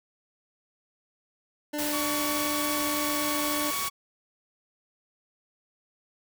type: tone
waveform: 25% pulse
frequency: 297 Hz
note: D4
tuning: 20 cents sharp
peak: -26 dBFS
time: 1.73-3.71 s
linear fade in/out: 10 ms
type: noise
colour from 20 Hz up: white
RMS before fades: -32 dBFS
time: 1.78-3.89 s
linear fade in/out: 10 ms
type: tone with pitch glide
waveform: sawtooth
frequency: 1131 to 1122.5 Hz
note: C#6 to C#6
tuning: +34 to +21 cents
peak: -28 dBFS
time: 1.92-3.9 s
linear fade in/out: 20 ms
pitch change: -13 cents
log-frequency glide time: 2.08-3.42 s
effects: none